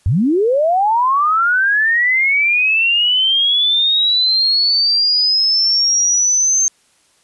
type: linear sweep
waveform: sine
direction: up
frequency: 75.8 to 6350 Hz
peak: -11 dBFS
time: 0.06-6.68 s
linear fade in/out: 0 ms
effects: white hiss -56 dBFS RMS until 7.23 s + resampled to 24000 Hz